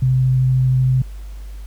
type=tone with vibrato; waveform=sine; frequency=129.3 Hz; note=C3; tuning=20 cents flat; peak=-12 dBFS; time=0.02-1.02 s; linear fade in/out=5 ms; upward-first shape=sine; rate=13 Hz; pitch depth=9 cents each way; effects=added 50 Hz sine -29 dBFS peak until 1.66 s + pink hiss -50 dBFS RMS until 1.66 s